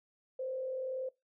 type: tone with frequency modulation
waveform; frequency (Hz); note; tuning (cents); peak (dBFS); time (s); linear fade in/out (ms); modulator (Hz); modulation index
sine; 520; C5; -11; -35; 0.39-1.09; 5; 41.6; 0.41
effects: noise-tail reverb RT60 0.2 s tail -20 dB re dry